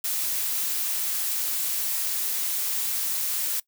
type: noise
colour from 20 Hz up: blue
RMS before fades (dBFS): -27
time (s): 0.04-3.6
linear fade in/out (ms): 5
effects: noise-tail reverb RT60 0.1 s tail -21 dB re dry